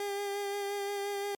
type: tone with vibrato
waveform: 30% pulse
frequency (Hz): 402.8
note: G4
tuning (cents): +47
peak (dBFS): -30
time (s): 0-1.35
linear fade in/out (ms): 2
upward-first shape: sine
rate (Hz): 5.7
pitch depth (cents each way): 19
effects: MP3 96 kbps